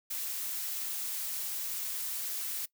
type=noise; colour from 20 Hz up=blue; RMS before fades=-36 dBFS; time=0.1-2.66 s; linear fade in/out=10 ms; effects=noise-tail reverb RT60 0.1 s tail -21 dB re dry